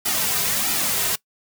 white noise with flanger, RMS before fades -22 dBFS, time 0.05-1.16 s, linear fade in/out 10 ms, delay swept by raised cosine 1.8 to 3.6 ms, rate 1.5 Hz, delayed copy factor -0.75, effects noise-tail reverb RT60 0.1 s tail -21 dB re dry

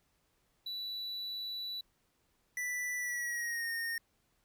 triangle tone, 3951 Hz, B7, in tune, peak -36 dBFS, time 0.66-1.81 s, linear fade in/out 5 ms
square tone with pitch glide, 1975.5 to 1843.2 Hz, B6 to A#6, 0 to -20 cents, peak -35 dBFS, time 2.57-3.98 s, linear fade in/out 2 ms, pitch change -120 cents, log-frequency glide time 2.97-3.7 s
effects pink hiss -75 dBFS RMS until 4.44 s

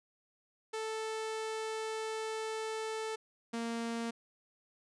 sawtooth tone pair in turn, 440 / 231.5 Hz, A4 / A#3, 0 / -12 cents, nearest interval major seventh, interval 1112 cents, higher first, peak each -32 / -31 dBFS, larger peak second, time 0.73-3.16 / 3.53-4.11 s, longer first, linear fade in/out 10 ms, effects resampled to 22050 Hz

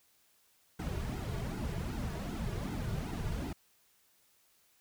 brown noise with flanger, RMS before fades -37 dBFS, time 0.79-3.53 s, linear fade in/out 5 ms, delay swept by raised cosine 1.7 to 3.9 ms, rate 2.6 Hz, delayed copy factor -0.85, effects white hiss -69 dBFS RMS until 4.8 s

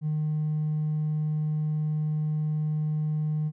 sine tone with hard clipping, 153.1 Hz, D#3, 28 cents flat, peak -25 dBFS, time 0.01-3.52 s, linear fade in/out 50 ms, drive 1 dB, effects none

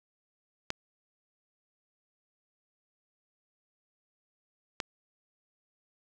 clicks, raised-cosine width 0.2 ms, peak -14 dBFS, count 2, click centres 0.704 / 4.802 s, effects none

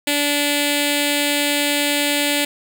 5% pulse tone with notch filter, 290 Hz, D4, 22 cents flat, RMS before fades -19 dBFS, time 0.07-2.45 s, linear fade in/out 5 ms, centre 1200 Hz, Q 0.75, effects none

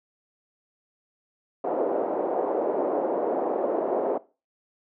white band-pass noise, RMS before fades -26 dBFS, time 1.64-4.18 s, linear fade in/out 5 ms, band 330 to 660 Hz, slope 24 dB/octave, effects noise-tail reverb RT60 0.3 s tail -19 dB re dry

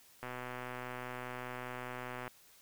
click train, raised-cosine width 0.5 ms, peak -27 dBFS, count 257, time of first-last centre 0.23-2.278 s, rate 125 Hz, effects white hiss -62 dBFS RMS until 2.61 s

